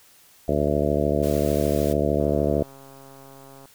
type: harmonic tone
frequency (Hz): 73.3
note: D2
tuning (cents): -3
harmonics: 1 / 2 / 3 / 4 / 5 / 6 / 7 / 8 / 9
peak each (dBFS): -28 / -28 / -28 / -28 / -28 / -28 / -28 / -28 / -28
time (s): 0.48-2.63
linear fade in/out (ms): 5
type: noise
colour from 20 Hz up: white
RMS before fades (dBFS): -39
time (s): 1.22-1.94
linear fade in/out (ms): 20
type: click train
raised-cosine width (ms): 1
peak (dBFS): -33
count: 199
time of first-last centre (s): 2.2-3.656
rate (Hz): 136
effects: white hiss -54 dBFS RMS until 3.74 s